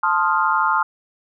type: chord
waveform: sine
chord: F dominant seventh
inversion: first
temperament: equal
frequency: 880 / 1046.5 / 1244.5 / 1396.9 Hz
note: A5 / C6 / Eb6 / F6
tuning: 0 / 0 / 0 / 0 cents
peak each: -21 dBFS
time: 0.03-0.83 s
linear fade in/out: 5 ms
effects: none